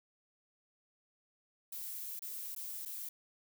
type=noise with dropouts; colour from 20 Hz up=violet; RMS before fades=-43 dBFS; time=1.72-3.09 s; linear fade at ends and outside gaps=5 ms; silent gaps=2.193-2.22 / 2.55-2.562 / 2.852-2.857 s; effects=none